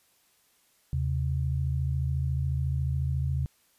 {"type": "tone pair together", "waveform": "sine", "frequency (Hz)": [79.3, 133.37], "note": ["D#2", "C3"], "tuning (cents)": [33, 34], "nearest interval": "major sixth", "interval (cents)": 901, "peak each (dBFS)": -28, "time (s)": [0.93, 3.46], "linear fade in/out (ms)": 0, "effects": ["white hiss -66 dBFS RMS until 3.78 s", "resampled to 32000 Hz"]}